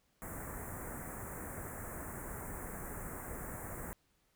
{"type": "band-stop noise", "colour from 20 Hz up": "pink", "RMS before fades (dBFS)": -44, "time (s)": [0.22, 3.93], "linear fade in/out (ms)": 0, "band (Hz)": [2000, 7500], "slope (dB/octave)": 48, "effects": ["pink hiss -75 dBFS RMS until 4.35 s"]}